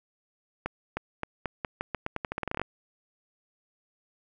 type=accelerating click train; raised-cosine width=0.5 ms; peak=-15 dBFS; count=19; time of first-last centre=0.66-2.616 s; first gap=310 ms; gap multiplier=0.85; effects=none